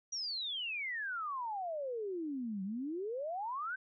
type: exponential two-way sweep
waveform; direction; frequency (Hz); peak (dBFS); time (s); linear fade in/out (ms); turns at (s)
sine; down then up; 5850 to 185.5 to 1575; -36; 0.12-3.76; 10; 2.63
effects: none